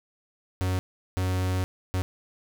45% pulse tone bursts at uneven times, 92.5 Hz, F#2, in tune, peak -24 dBFS, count 3, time 0.61-0.79 / 1.17-1.64 / 1.94-2.02 s, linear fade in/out 0 ms, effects none

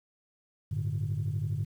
sine chord, G suspended second, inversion none, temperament just, 98 / 110.25 / 147 Hz, G2 / A2 / D3, 0 / +4 / +2 cents, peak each -32 dBFS, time 0.71-1.65 s, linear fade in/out 10 ms, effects tanh soft clip ceiling -23 dBFS + 10-bit

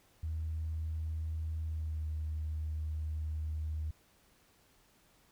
sine tone with pitch glide, 79.5 to 77.59 Hz, D#2 to D#2, +38 to -4 cents, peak -33 dBFS, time 0.23-3.91 s, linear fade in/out 5 ms, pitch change -42 cents, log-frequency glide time 1.65-2.05 s, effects tanh soft clip ceiling -29 dBFS + pink hiss -67 dBFS RMS until 5.31 s

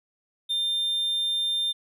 triangle tone, 3600 Hz, A7, 39 cents sharp, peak -22 dBFS, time 0.49-1.73 s, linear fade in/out 20 ms, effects none

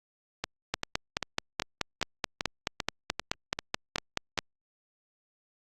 two click trains, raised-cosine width 0.2 ms, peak -9 / -12 dBFS, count 18 / 11, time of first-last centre 0.74-4.388 / 0.44-4.377 s, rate 4.66 / 2.54 Hz, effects Opus 48 kbps

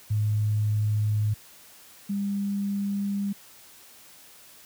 sine tone pair in turn, 106.1 / 200.3 Hz, G#2 / G3, +38 / +38 cents, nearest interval major seventh, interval 1100 cents, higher second, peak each -21 / -25 dBFS, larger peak first, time 0.1-1.34 / 2.09-3.33 s, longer neither, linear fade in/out 10 ms, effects white hiss -51 dBFS RMS until 4.65 s + high-pass 60 Hz 12 dB/octave

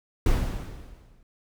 brown noise with exponential decay, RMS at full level -19 dBFS, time 0.26-1.23 s, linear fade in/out 2 ms, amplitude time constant 210 ms, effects none

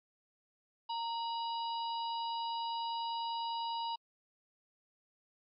harmonic tone with a mistuned harmonic, 970 Hz, B5, 31 cents flat, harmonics 1 / 3 / 4 / 5, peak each -35 / -45 / -47 / -49 dBFS, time 0.89-3.96 s, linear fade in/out 10 ms, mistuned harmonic 1, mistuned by -82 cents, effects MP3 32 kbps

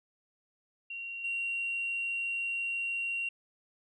sine tone with level steps, 2753 Hz, F7, 25 cents flat, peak -37 / -30 dBFS, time 0.9-3.29 s, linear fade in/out 5 ms, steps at 1.24 s, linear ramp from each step 5 ms, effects tanh soft clip ceiling -26 dBFS

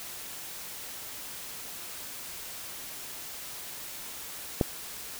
click, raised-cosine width 2 ms, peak -9 dBFS, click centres 4.612 s, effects white hiss -41 dBFS RMS until 5.19 s

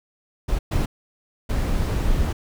brown noise bursts at uneven times, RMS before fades -21 dBFS, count 3, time 0.48-0.59 / 0.71-0.86 / 1.49-2.33 s, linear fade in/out 10 ms, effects none

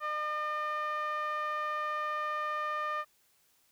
5% pulse tone with low-pass filter, 605 Hz, D#5, 49 cents flat, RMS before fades -34 dBFS, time 0-3.05 s, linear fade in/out 50 ms, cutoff 1400 Hz, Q 4.5, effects white hiss -69 dBFS RMS until 3.71 s

